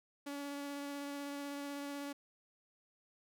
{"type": "tone with vibrato", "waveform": "sawtooth", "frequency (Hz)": 284, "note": "C#4", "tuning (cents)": 42, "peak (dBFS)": -37, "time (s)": [0.26, 2.13], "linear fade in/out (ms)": 10, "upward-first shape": "triangle", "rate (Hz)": 16, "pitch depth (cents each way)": 13, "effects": []}